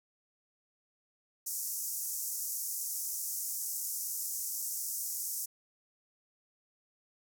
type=band-pass noise; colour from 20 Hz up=white; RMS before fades=-37 dBFS; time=1.46-5.46 s; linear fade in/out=10 ms; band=5600 to 16000 Hz; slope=48 dB/octave; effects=none